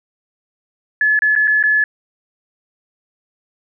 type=tone with dropouts; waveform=sine; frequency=1715 Hz; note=A6; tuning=45 cents flat; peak=-11 dBFS; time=1.01-1.84 s; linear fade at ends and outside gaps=2 ms; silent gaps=1.191-1.22 / 1.353-1.361 / 1.474-1.478 / 1.628-1.637 s; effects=none